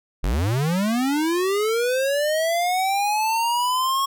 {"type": "linear sweep", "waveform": "square", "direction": "up", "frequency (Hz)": [36.71, 1100], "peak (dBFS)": -20, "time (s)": [0.23, 4.06], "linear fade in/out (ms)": 10, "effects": []}